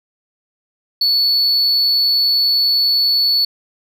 sine tone, 4435 Hz, C#8, in tune, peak -9 dBFS, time 1.01-3.45 s, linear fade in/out 5 ms, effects tanh soft clip ceiling -11 dBFS

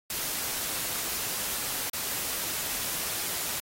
white noise with dropouts, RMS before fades -32 dBFS, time 0.1-3.6 s, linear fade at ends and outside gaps 2 ms, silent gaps 1.898-1.933 s, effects AAC 48 kbps

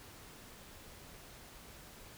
silence, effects pink hiss -54 dBFS RMS until 2.17 s

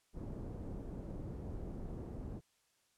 pink low-pass noise, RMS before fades -44 dBFS, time 0.13-2.41 s, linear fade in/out 50 ms, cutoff 400 Hz, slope 12 dB/octave, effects white hiss -75 dBFS RMS until 2.97 s + low-pass 10000 Hz 12 dB/octave

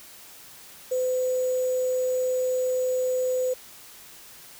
sine tone with sample-and-hold, 509 Hz, C5, 48 cents flat, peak -22 dBFS, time 0.91-3.54 s, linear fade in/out 10 ms, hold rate 7350 Hz, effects white hiss -47 dBFS RMS until 4.59 s

